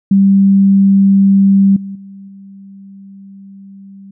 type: tone with level steps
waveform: sine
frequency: 196 Hz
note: G3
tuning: in tune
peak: -5 / -22 / -30 / -32 dBFS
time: 0.11-4.11 s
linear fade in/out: 5 ms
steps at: 1.76 / 1.95 / 2.28 s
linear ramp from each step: 5 ms
effects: none